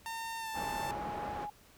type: tone with pitch glide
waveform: sawtooth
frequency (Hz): 909 to 887.2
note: A#5 to A5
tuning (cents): -44 to +14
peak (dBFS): -34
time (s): 0.06-0.91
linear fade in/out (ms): 0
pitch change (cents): -42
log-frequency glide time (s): 0.39-0.48
type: low-pass noise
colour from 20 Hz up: white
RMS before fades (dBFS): -42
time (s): 0.53-1.48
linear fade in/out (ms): 50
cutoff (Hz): 920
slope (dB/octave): 12
type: tone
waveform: sine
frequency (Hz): 830.6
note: G#5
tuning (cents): 0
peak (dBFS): -38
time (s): 0.55-1.5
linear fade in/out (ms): 5
effects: pink hiss -61 dBFS RMS until 1.77 s